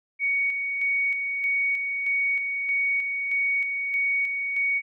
sine tone with tremolo, 2237 Hz, C#7, 15 cents sharp, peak -21 dBFS, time 0.19-4.82 s, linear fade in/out 50 ms, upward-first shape square, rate 1.6 Hz, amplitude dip 40%, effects none

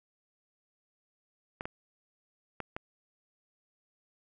clicks, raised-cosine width 0.5 ms, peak -21 dBFS, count 4, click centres 1.609 / 1.655 / 2.603 / 2.765 s, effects none

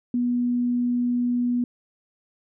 sine tone, 243.7 Hz, B3, 23 cents flat, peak -20 dBFS, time 0.14-1.64 s, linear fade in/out 2 ms, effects none

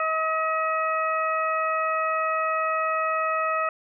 harmonic tone, 637 Hz, D#5, 41 cents sharp, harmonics 1 / 2 / 3 / 4, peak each -28 / -24 / -33 / -33 dBFS, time 0-3.69 s, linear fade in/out 2 ms, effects none

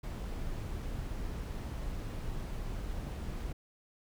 brown noise, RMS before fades -38 dBFS, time 0.03-3.53 s, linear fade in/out 10 ms, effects none

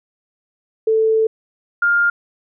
sine tone pair in turn, 441.8 / 1406.3 Hz, A4 / F6, +7 / +12 cents, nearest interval octave + minor sixth, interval 2005 cents, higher second, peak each -12 / -12 dBFS, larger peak neither, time 0.87-1.27 / 1.82-2.1 s, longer first, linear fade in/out 5 ms, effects none

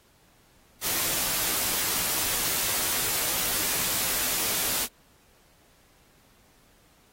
white noise with comb filter, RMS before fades -27 dBFS, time 0.81-4.88 s, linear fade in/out 50 ms, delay 14 ms, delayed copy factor -0.5, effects pink hiss -61 dBFS RMS until 7.12 s + AAC 48 kbps

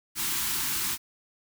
white band-stop noise, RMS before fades -29 dBFS, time 0.15-0.98 s, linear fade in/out 50 ms, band 390 to 840 Hz, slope 96 dB/octave, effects none

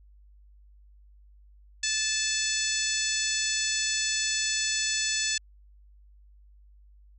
harmonic tone, 873 Hz, A5, 14 cents flat, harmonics 2 / 3 / 4 / 5 / 6 / 7 / 8 / 9, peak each -34 / -34 / -34 / -34 / -34 / -34 / -34 / -34 dBFS, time 1.83-5.38 s, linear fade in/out 5 ms, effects added 50 Hz sine -52 dBFS peak until 7.18 s

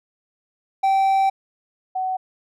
triangle / sine tone pair in turn, 776 / 750 Hz, G5 / F#5, -18 / +23 cents, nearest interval minor second, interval 59 cents, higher first, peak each -13 / -21 dBFS, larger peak first, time 0.83-1.3 / 1.95-2.17 s, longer first, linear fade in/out 10 ms, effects none

